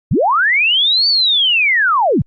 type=linear two-way sweep; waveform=sine; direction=up then down; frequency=80.8 to 4600 to 86.7 Hz; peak=-10 dBFS; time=0.11-2.22 s; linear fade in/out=5 ms; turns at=1.08 s; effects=Opus 48 kbps